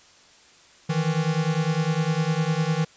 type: beating tone pair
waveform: square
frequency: 154.6 / 164.5 Hz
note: D#3 / E3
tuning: -11 / -3 cents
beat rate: 9.9 Hz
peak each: -25 dBFS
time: 0.89-2.85 s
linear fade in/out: 10 ms
effects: white hiss -53 dBFS RMS until 2.96 s + resampled to 16000 Hz